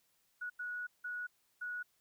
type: tone bursts at uneven times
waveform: sine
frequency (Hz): 1463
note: F#6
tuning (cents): -20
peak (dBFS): -38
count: 4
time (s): 0.41-0.5 / 0.59-0.87 / 1.04-1.27 / 1.61-1.83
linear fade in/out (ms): 10
effects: white hiss -75 dBFS RMS until 2 s